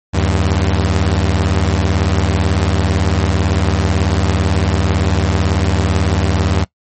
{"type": "beating tone pair", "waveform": "sawtooth", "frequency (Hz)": [78.6, 96.6], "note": ["D#2", "G2"], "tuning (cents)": [18, -25], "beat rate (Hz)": 18, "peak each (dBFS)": -11, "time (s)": [0.13, 6.65], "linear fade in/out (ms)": 20, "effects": ["noise-tail reverb RT60 0.1 s tail -20 dB re dry", "MP3 32 kbps"]}